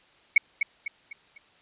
sine tone with echo, 2217 Hz, C#7, in tune, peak -12 dBFS, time 0.36-0.38 s, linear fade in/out 5 ms, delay 250 ms, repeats 4, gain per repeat -8 dB, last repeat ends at 1.38 s, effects white hiss -59 dBFS RMS until 1.61 s + resampled to 8000 Hz

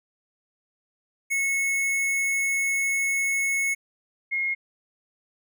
square / sine tone pair in turn, 2193 / 2150 Hz, C#7 / C7, -19 / +47 cents, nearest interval unison, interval 34 cents, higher first, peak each -23 dBFS, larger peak neither, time 1.3-3.75 / 4.31-4.55 s, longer first, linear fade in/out 20 ms, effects none

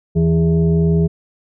sine tone with frequency modulation, 164.81 Hz, E3, in tune, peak -11 dBFS, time 0.15-1.08 s, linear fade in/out 20 ms, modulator 246 Hz, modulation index 0.78, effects none

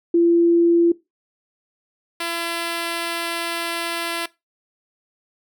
sine / 5% pulse tone pair in turn, 340.3 / 337.8 Hz, F4 / E4, -45 / +42 cents, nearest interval unison, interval 13 cents, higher first, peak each -12 dBFS, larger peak neither, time 0.14-0.92 / 2.2-4.26 s, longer second, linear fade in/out 5 ms, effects noise-tail reverb RT60 0.2 s tail -19 dB re dry

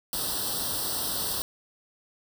white noise with comb filter, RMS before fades -30 dBFS, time 0.13-1.42 s, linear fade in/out 0 ms, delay 0.22 ms, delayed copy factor +0.95, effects none

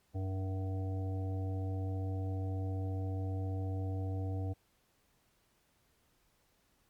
harmonic tone with a mistuned harmonic, 94.7 Hz, F#2, 41 cents sharp, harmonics 1 / 3 / 5 / 7 / 8, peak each -34 / -44 / -48 / -51 / -52 dBFS, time 0.14-4.54 s, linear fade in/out 20 ms, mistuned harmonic 3, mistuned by +32 cents, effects pink hiss -73 dBFS RMS until 6.89 s + Opus 48 kbps

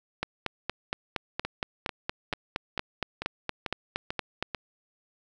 two click trains, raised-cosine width 0.3 ms, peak -15 / -12 dBFS, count 8 / 19, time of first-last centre 1.45-4.547 / 0.23-4.426 s, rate 2.26 / 4.29 Hz, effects none

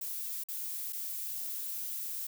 violet noise with dropouts, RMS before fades -38 dBFS, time 0.01-2.27 s, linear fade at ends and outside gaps 5 ms, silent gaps 0.438-0.486 / 0.925-0.93 s, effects none

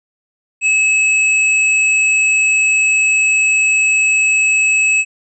square tone, 2585 Hz, E7, 34 cents flat, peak -11 dBFS, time 0.61-5.05 s, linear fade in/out 50 ms, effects resampled to 22050 Hz

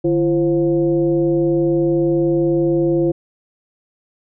sine tone with frequency modulation, 340 Hz, F4, 46 cents flat, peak -13 dBFS, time 0.04-3.12 s, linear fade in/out 10 ms, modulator 189 Hz, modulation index 0.78, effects none

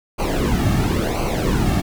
brown noise with flanger, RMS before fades -19 dBFS, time 0.18-1.82 s, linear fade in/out 20 ms, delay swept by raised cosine 0.56 to 2.06 ms, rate 0.96 Hz, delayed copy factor -0.75, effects none

